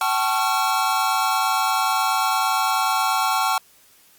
square tone cluster, 763 / 872 / 1100 / 1369 Hz, G5 / A5 / C#6 / F6, -47 / -16 / -14 / -35 cents, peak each -25 dBFS, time 0.01-3.58 s, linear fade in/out 2 ms, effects white hiss -54 dBFS RMS until 4.18 s + Opus 48 kbps

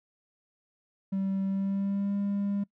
triangle tone with pitch glide, 193.5 to 200.9 Hz, G3 to G3, -22 to +43 cents, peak -24 dBFS, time 1.12-2.64 s, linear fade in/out 10 ms, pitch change +65 cents, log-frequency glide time 1.46-2.16 s, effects noise-tail reverb RT60 0.1 s tail -23 dB re dry + tanh soft clip ceiling -20 dBFS

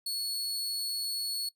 sawtooth tone, 4387 Hz, C#8, 19 cents flat, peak -29 dBFS, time 0.06-1.49 s, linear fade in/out 5 ms, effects noise-tail reverb RT60 0.1 s tail -18 dB re dry

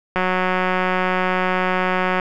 click train, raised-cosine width 0.5 ms, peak -5 dBFS, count 376, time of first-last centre 0.16-2.198 s, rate 184 Hz, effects none

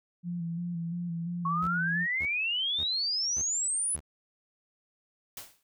sine tone with vibrato, 171 Hz, F3, 36 cents flat, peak -31 dBFS, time 0.23-2.07 s, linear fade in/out 50 ms, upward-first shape square, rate 2.9 Hz, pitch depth 33 cents each way
sine exponential sweep, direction up, 1089 to 10340 Hz, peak -27 dBFS, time 1.45-3.96 s, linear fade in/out 5 ms
sawtooth tone bursts, 75.2 Hz, D2, 42 cents sharp, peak -36 dBFS, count 5, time 1.62-4.005 s, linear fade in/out 10 ms, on 61 ms, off 520 ms
white noise with exponential decay, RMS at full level -38 dBFS, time 5.37-5.63 s, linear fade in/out 2 ms, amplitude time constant 56 ms
effects none

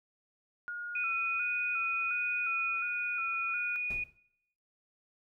sine tone with vibrato, 1392 Hz, F6, 6 cents flat, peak -35 dBFS, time 0.68-3.76 s, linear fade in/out 0 ms, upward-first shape square, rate 1.4 Hz, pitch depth 49 cents each way
sine tone with pitch glide, 2481 to 2464 Hz, D#7 to D#7, -6 to -17 cents, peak -31 dBFS, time 0.95-4.04 s, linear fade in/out 5 ms, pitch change -11 cents, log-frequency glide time 2.2-3.4 s
brown noise with exponential decay, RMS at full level -38 dBFS, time 3.9-4.18 s, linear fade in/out 5 ms, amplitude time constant 60 ms
effects noise-tail reverb RT60 0.8 s tail -20 dB re dry

